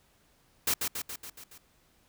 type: noise with echo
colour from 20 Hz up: white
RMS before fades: -27 dBFS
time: 0.67-0.74 s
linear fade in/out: 5 ms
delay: 140 ms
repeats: 6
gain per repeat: -4 dB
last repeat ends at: 1.58 s
effects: pink hiss -66 dBFS RMS until 2.08 s